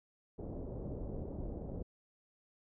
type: low-pass noise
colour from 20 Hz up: pink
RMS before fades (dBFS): -42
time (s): 0.38-1.83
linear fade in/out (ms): 10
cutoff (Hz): 570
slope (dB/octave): 24
effects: none